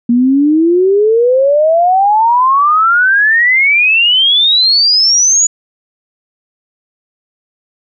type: exponential sweep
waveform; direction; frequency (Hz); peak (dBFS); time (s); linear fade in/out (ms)
sine; up; 233.5 to 6930; -6; 0.09-5.47; 5
effects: none